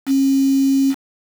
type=tone with quantisation; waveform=sine; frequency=271.4 Hz; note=C#4; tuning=36 cents flat; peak=-12 dBFS; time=0.06-0.95 s; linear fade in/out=50 ms; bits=5; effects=none